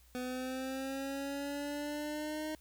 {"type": "linear sweep", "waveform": "25% pulse", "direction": "up", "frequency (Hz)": [249.7, 311.1], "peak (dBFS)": -33, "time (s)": [0.15, 2.55], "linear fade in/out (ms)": 0, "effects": ["added 60 Hz sine -61 dBFS peak until 2.6 s", "white hiss -66 dBFS RMS until 2.6 s"]}